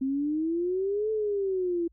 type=exponential two-way sweep; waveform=sine; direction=up then down; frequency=261.6 to 439.6 to 334.3 Hz; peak=-25 dBFS; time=0.01-1.88 s; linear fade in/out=10 ms; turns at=1.11 s; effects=added 56 Hz sine -58 dBFS peak until 1.92 s